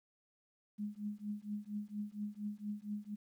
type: tone with tremolo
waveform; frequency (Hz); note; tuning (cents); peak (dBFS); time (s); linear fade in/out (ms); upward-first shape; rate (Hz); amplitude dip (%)
sine; 208.1; G#3; +4; -35; 0.78-3.16; 20; triangle; 4.3; 100
effects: 12-bit